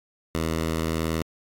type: tone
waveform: 10% pulse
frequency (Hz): 80.8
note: E2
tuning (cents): -34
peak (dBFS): -16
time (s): 0.35-1.22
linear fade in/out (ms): 0
effects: AAC 48 kbps